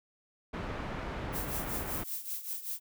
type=low-pass noise; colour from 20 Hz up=pink; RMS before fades=-38 dBFS; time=0.53-2.04 s; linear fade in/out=10 ms; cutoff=2000 Hz; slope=12 dB/octave
type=noise with tremolo; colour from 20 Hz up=violet; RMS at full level=-35 dBFS; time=1.32-2.8 s; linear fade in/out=50 ms; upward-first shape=triangle; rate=5.2 Hz; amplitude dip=80%
effects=none